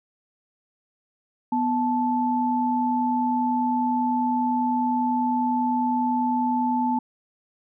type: tone pair together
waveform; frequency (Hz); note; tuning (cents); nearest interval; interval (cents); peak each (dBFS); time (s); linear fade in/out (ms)
sine; 246.9 / 875; B3 / A5; 0 / -10; octave + minor seventh; 2190; -23; 1.52-6.99; 5
effects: none